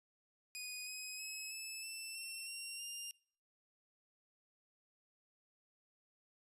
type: tone with pitch steps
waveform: 15% pulse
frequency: 2481 / 2524 / 2568 / 2613 / 2659 / 2706 / 2753 / 2801 Hz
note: D#7 / D#7 / E7 / E7 / E7 / E7 / F7 / F7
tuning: -6 / +24 / -46 / -16 / +14 / +45 / -25 / +4 cents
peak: -37 dBFS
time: 0.55-3.11 s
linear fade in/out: 0 ms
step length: 320 ms
effects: noise-tail reverb RT60 0.5 s tail -23 dB re dry + resampled to 32000 Hz